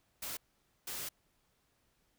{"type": "noise bursts at uneven times", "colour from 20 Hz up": "white", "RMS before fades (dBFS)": -41, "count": 2, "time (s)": [[0.22, 0.37], [0.87, 1.09]], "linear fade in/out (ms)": 5, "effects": ["pink hiss -75 dBFS RMS until 2.18 s"]}